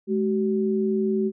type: tone pair together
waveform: sine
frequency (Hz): 212.2 / 380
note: G#3 / F#4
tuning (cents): +38 / +46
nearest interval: minor seventh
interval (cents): 1008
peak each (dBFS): -23 / -23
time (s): 0.07-1.32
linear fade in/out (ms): 50
effects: none